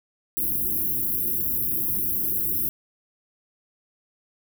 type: band-stop noise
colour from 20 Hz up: white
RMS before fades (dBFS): -25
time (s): 0.37-2.69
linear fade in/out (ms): 0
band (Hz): 390 to 11000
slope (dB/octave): 96
effects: none